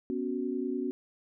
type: chord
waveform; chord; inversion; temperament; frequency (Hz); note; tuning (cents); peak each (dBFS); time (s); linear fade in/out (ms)
sine; B suspended second; none; equal; 246.9 / 277.2 / 370; B3 / C#4 / F#4; 0 / 0 / 0; -34; 0.1-0.91; 0
effects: none